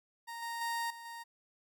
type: tone with level steps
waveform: 30% pulse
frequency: 930 Hz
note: A#5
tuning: 4 cents flat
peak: -39 / -35 / -31 / -44 / -41 dBFS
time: 0.27-1.24 s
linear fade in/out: 20 ms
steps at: 0.42 / 0.61 / 0.9 / 1.05 s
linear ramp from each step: 5 ms
effects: none